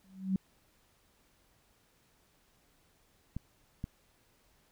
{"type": "tone with exponential growth", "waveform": "sine", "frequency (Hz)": 190.2, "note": "F#3", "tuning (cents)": 48, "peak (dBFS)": -24, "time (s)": [0.04, 0.36], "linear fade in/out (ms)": 2, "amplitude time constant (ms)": 69}
{"type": "clicks", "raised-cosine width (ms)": 5, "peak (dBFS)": -24, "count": 2, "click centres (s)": [3.366, 3.841]}
{"effects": ["pink hiss -69 dBFS RMS until 4.71 s"]}